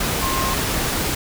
sine tone in noise, 1063 Hz, C6, 27 cents sharp, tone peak -23 dBFS, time 0.22-0.54 s, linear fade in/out 5 ms, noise pink, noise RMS -22 dBFS, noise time 0-1.15 s, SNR -4 dB, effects none

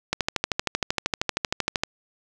click train, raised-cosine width 0.2 ms, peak -5 dBFS, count 23, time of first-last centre 0.13-1.835 s, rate 12.9 Hz, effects none

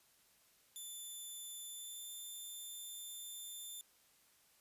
5% pulse tone with pitch glide, 3520 to 3549 Hz, A7 to A7, 0 to +14 cents, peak -39 dBFS, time 0.76-3.81 s, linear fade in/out 0 ms, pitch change +14 cents, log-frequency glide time 1.66-2.1 s, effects white hiss -70 dBFS RMS until 4.6 s + resampled to 32000 Hz

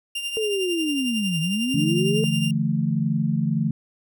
40% pulse tone with tremolo, 2794 Hz, F7, in tune, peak -23 dBFS, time 0.15-2.51 s, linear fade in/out 5 ms, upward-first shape triangle, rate 11 Hz, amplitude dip 60%
sine linear two-way sweep, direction down then up, 447.1 to 154 to 447.1 Hz, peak -22 dBFS, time 0.37-2.24 s, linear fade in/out 0 ms, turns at 1.4 s
sine chord, D suspended second, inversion none, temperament equal with one note detuned, 146.83 / 168.67 / 220 Hz, D3 / E3 / A3, 0 / +40 / 0 cents, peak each -24 dBFS, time 1.74-3.71 s, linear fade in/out 5 ms
effects none

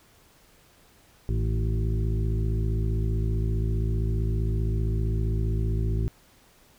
harmonic tone with a mistuned harmonic, 55.3 Hz, A1, 9 cents sharp, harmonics 1 / 2 / 3 / 4 / 6 / 7, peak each -25 / -27 / -35 / -38 / -39 / -39 dBFS, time 1.29-6.08 s, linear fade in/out 0 ms, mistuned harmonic 3, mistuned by -54 cents, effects pink hiss -58 dBFS RMS until 6.78 s

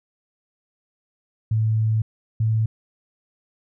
sine tone pair in turn, 110 / 110.64 Hz, A2 / A2, 0 / +10 cents, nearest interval unison, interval 10 cents, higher second, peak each -17 dBFS, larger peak neither, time 1.51-2.02 / 2.4-2.66 s, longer first, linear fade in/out 5 ms, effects none

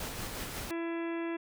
pink noise with tremolo, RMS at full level -38 dBFS, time 0-0.71 s, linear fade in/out 2 ms, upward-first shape sine, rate 5.6 Hz, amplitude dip 30%
harmonic tone, 334.5 Hz, E4, 25 cents sharp, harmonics 1 / 2 / 3 / 4 / 5 / 6 / 7 / 8 / 10, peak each -33 / -44 / -45 / -51 / -47 / -49 / -51 / -51 / -59 dBFS, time 0.7-1.37 s, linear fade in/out 10 ms
effects none

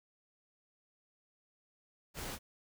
pink noise, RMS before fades -42 dBFS, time 2.14-2.39 s, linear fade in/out 50 ms, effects none

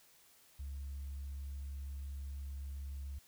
sine tone, 69.3 Hz, C#2, in tune, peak -39 dBFS, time 0.59-3.19 s, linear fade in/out 10 ms, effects tanh soft clip ceiling -38 dBFS + white hiss -65 dBFS RMS until 3.27 s

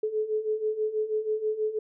sine beating tone pair, 427.2 / 433.4 Hz, G#4 / A4, +49 / -26 cents, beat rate 6.2 Hz, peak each -31 / -27 dBFS, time 0.03-1.79 s, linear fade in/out 5 ms, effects none

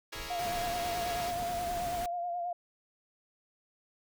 5% pulse chord, A# half-diminished seventh, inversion second, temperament equal with one note detuned, 329.6 / 415.3 / 463.5 / 554.4 Hz, E4 / G#4 / A#4 / C#5, 0 / 0 / -10 / 0 cents, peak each -34 dBFS, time 0.12-1.31 s, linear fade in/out 10 ms
brown noise with exponential decay, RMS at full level -43 dBFS, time 0.15-0.84 s, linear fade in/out 2 ms, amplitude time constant 150 ms
sine tone with vibrato, 700 Hz, F5, 4 cents sharp, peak -32 dBFS, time 0.3-2.53 s, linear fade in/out 5 ms, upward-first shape sine, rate 9.3 Hz, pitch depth 38 cents each way
pink noise, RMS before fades -41 dBFS, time 0.39-2.06 s, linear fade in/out 2 ms
effects none

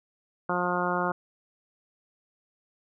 harmonic tone, 178.1 Hz, F3, 34 cents sharp, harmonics 1 / 2 / 3 / 4 / 5 / 6 / 7 / 8, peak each -33 / -33 / -33 / -33 / -33 / -33 / -33 / -33 dBFS, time 0.49-1.12 s, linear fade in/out 5 ms, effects none

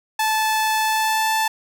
sawtooth tone with pitch glide, 872 to 879.1 Hz, A5 to A5, -16 to -2 cents, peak -14 dBFS, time 0.19-1.48 s, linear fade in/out 5 ms, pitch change +14 cents, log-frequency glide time 0.79-1.28 s, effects none

